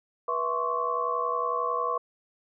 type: tone cluster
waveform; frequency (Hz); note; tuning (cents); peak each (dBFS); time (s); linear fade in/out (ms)
sine; 487.3 / 659 / 1058 / 1129; B4 / E5 / C6 / C#6; -23 / -1 / +19 / +31; -32 / -35 / -30 / -29; 0.28-1.98; 5
effects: none